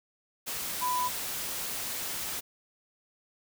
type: tone in noise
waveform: sine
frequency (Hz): 996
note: B5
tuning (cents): +14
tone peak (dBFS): -27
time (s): 0.81-1.09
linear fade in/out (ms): 20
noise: white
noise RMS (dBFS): -35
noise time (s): 0.46-2.41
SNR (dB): +5
effects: none